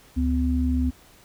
sine tone pair together, 71.78 / 253 Hz, D2 / B3, -39 / +42 cents, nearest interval octave + minor seventh, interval 2181 cents, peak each -22 / -23 dBFS, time 0.16-0.91 s, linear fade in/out 20 ms, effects pink hiss -53 dBFS RMS until 1.24 s

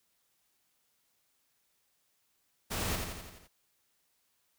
pink noise with echo, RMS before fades -35 dBFS, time 2.7-2.97 s, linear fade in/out 20 ms, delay 85 ms, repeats 6, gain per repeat -4 dB, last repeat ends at 3.48 s, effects white hiss -75 dBFS RMS until 4.58 s

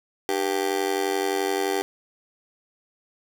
30% pulse tone with amplitude modulation, 392 Hz, G4, in tune, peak -16 dBFS, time 0.29-1.82 s, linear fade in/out 0 ms, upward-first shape sine, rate 91.6 Hz, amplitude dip 95%, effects none

